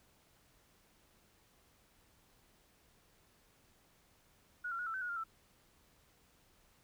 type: tone with pitch steps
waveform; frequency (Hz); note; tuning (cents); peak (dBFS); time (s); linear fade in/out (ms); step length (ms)
sine; 1454 / 1367 / 1452 / 1329 / 1531 / 1450 / 1396 / 1327; F#6 / F6 / F#6 / E6 / G6 / F#6 / F6 / E6; -31 / -37 / -33 / +14 / -41 / -35 / -1 / +11; -37; 4.64-5.24; 10; 75
effects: pink hiss -69 dBFS RMS until 6.83 s